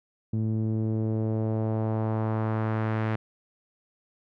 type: tone with low-pass filter sweep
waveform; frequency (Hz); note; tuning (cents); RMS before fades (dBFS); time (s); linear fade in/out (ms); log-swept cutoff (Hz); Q
sawtooth; 110; A2; 0; -27; 0.33-3.16; 5; 240 to 2000; 1.3
effects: none